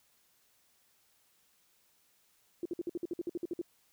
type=tone bursts; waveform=sine; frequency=344.9 Hz; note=F4; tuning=22 cents flat; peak=-32 dBFS; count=13; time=2.63-3.615 s; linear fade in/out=2 ms; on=25 ms; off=55 ms; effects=white hiss -70 dBFS RMS until 3.92 s